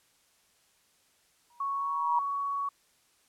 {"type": "tone with exponential growth", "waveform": "sine", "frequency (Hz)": 957, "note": "A#5", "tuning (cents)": 45, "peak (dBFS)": -22, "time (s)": [1.5, 2.19], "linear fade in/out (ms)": 2, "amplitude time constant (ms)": 150}
{"type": "tone with pitch glide", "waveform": "sine", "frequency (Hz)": [1108.7, 1120.9], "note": ["C#6", "C#6"], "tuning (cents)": [0, 19], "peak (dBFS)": -29, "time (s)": [1.6, 2.69], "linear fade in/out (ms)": 5, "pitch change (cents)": 19, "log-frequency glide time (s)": [1.75, 2.3]}
{"effects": ["white hiss -67 dBFS RMS until 3.28 s", "low-pass 11000 Hz 12 dB/octave"]}